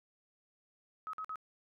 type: tone bursts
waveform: sine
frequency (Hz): 1276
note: D#6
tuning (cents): +43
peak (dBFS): -38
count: 3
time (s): 1.07-1.357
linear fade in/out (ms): 0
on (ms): 63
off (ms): 49
effects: none